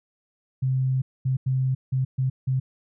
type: tone bursts at uneven times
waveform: sine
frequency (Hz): 130.81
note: C3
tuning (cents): 0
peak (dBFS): -20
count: 6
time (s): 0.62-1.02 / 1.25-1.37 / 1.46-1.75 / 1.92-2.05 / 2.18-2.3 / 2.47-2.6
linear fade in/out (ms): 10
effects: none